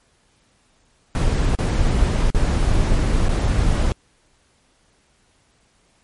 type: noise with dropouts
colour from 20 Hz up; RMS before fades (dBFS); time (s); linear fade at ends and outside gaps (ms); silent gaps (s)
brown; -17; 1.15-3.92; 1; 1.552-1.588 / 2.303-2.347 / 3.285-3.291
effects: pink hiss -60 dBFS RMS until 6.03 s + MP3 48 kbps